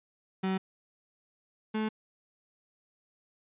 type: tone pair in turn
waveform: 35% pulse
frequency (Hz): 189.5 / 216.9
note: F#3 / A3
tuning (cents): +42 / -25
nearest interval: major second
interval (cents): 233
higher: second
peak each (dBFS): -26 / -27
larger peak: first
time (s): 0.43-0.58 / 1.74-1.89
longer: neither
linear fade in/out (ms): 10
effects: resampled to 8000 Hz